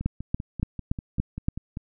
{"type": "two click trains", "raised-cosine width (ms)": 5, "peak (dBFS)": [-11, -20], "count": [6, 10], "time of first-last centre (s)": [[0.06, 1.485], [0.01, 1.771]], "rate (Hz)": [3.51, 5.11], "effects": []}